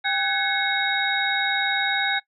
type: tone cluster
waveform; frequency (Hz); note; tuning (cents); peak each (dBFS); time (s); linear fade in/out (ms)
sine; 794 / 1515 / 1675 / 2184 / 3781; G5 / F#6 / G#6 / C#7 / A#7; +22 / +40 / +14 / -26 / +24; -27; 0.04-2.2; 20
effects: noise-tail reverb RT60 0.1 s tail -20 dB re dry